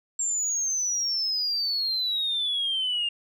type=exponential sweep; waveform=sine; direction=down; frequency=7459 to 2800 Hz; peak=-23 dBFS; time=0.19-3.09 s; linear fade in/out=5 ms; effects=tanh soft clip ceiling -20 dBFS